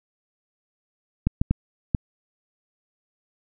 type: clicks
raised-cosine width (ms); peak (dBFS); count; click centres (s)
5; -7; 4; 1.27 / 1.415 / 1.51 / 1.948
effects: none